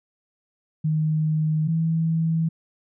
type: tone pair in turn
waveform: sine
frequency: 155.56 / 162.66 Hz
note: D#3 / E3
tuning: 0 / -23 cents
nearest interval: minor second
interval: 77 cents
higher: second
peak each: -19 dBFS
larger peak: neither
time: 0.84-1.68 / 1.68-2.49 s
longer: first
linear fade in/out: 10 ms
effects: none